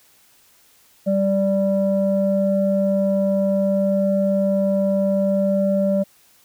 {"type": "tone pair together", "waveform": "sine", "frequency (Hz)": [195.55, 586], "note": ["G3", "D5"], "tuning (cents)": [-4, -4], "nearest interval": "octave + perfect fifth", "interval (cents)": 1900, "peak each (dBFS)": -18, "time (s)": [1.06, 6.04], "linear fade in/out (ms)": 20, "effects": ["tanh soft clip ceiling -9 dBFS", "white hiss -55 dBFS RMS until 6.44 s"]}